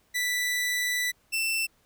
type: tone pair in turn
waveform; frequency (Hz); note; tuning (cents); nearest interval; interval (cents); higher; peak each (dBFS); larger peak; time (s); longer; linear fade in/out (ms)
sawtooth; 1975.5 / 2675; B6 / E7; 0 / +25; perfect fourth; 525; second; -22; neither; 0.14-1.12 / 1.32-1.67; first; 20
effects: pink hiss -66 dBFS RMS until 1.85 s